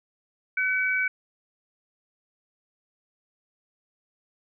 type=tone pair together; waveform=sine; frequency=1511 / 2275 Hz; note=F#6 / C#7; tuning=+36 / +44 cents; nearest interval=perfect fifth; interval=708 cents; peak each=-25 dBFS; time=0.57-1.08 s; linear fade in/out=5 ms; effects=none